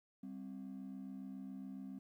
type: ring-modulated tone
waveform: triangle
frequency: 229.4 Hz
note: A#3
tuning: 28 cents flat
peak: -39 dBFS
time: 0.23-1.99 s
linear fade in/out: 5 ms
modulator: 33.6 Hz
effects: tanh soft clip ceiling -39 dBFS + 13-bit